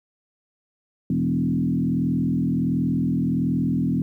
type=tone with frequency modulation; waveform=sine; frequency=209.9 Hz; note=G#3; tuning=19 cents sharp; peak=-19 dBFS; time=1.1-4.02 s; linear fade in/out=2 ms; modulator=41.4 Hz; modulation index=1.8; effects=10-bit